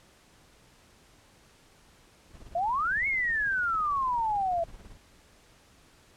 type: noise with tremolo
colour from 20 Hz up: brown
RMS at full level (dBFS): -44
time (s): 2.29-4.99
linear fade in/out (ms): 50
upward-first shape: triangle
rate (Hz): 18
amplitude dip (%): 90
type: exponential two-way sweep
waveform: sine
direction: up then down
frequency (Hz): 659.3 to 2217 to 659.3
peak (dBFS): -25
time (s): 2.55-4.64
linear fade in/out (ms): 5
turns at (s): 3.07
effects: pink hiss -59 dBFS RMS until 6.16 s + low-pass 10000 Hz 12 dB/octave